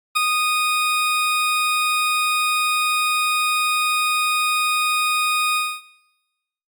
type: tone with ADSR envelope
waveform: 20% pulse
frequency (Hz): 1239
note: D#6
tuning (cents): -8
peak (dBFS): -9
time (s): 0.15-5.82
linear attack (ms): 18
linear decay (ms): 11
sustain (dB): -4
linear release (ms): 260
effects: noise-tail reverb RT60 1.0 s tail -19 dB re dry + Opus 48 kbps